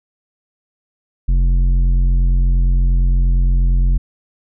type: tone with tanh clipping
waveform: sine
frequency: 44.31 Hz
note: F1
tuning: 26 cents sharp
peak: -12 dBFS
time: 1.28-3.98 s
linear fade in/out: 10 ms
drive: 9 dB
effects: none